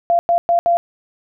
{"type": "tone bursts at uneven times", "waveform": "sine", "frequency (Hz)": 688, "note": "F5", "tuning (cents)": -26, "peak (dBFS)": -11, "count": 4, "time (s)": [[0.1, 0.19], [0.29, 0.38], [0.49, 0.59], [0.66, 0.77]], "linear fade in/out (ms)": 0, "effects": []}